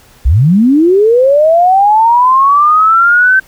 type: linear sweep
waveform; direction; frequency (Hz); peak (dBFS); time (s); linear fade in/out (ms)
sine; up; 51 to 1554; -4; 0.25-3.4; 10
effects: pink hiss -43 dBFS RMS until 3.47 s